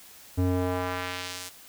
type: tone with band-pass filter sweep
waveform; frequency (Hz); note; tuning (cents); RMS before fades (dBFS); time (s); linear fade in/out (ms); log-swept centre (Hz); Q
square; 90.7; F#2; -34; -29; 0.37-1.5; 20; 200 to 9300; 0.8
effects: white hiss -50 dBFS RMS until 1.68 s